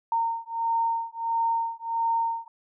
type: beating tone pair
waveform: sine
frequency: 917 / 918.5 Hz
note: A#5 / A#5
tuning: -29 / -26 cents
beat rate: 1.5 Hz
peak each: -27 dBFS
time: 0.12-2.48 s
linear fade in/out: 2 ms
effects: none